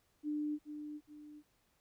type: tone with echo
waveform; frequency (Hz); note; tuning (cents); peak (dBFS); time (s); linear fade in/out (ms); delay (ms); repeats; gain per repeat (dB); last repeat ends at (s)
sine; 298.8; D4; +30; -34; 0.23-0.59; 50; 420; 2; -8; 1.43
effects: pink hiss -75 dBFS RMS until 1.8 s